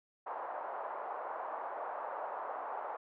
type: band-pass noise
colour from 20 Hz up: pink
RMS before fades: -41 dBFS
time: 0.26-2.97 s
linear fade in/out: 10 ms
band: 630 to 1100 Hz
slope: 24 dB/octave
effects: none